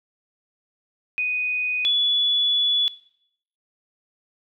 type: tone pair in turn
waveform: sine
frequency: 2489 / 3420 Hz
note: D#7 / A7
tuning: 0 / -50 cents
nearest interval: tritone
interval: 550 cents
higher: second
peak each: -21 / -17 dBFS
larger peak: second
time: 1.18-1.85 / 1.85-2.88 s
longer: second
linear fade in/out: 0 ms
effects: noise-tail reverb RT60 0.7 s tail -19 dB re dry